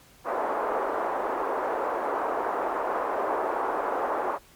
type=band-pass noise; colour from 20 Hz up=white; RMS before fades=-28 dBFS; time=0.24-4.39 s; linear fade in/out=50 ms; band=360 to 1100 Hz; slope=24 dB/octave; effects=pink hiss -55 dBFS RMS until 4.55 s + MP3 96 kbps